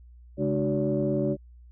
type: tone cluster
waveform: sine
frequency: 138.7 / 210.2 / 298.5 / 374.8 / 571 Hz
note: C#3 / G#3 / D4 / F#4 / D5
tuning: +1 / +21 / +28 / +22 / -49 cents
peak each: -29 dBFS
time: 0.37-1.37 s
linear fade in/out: 50 ms
effects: tanh soft clip ceiling -14 dBFS + added 60 Hz sine -47 dBFS peak until 1.71 s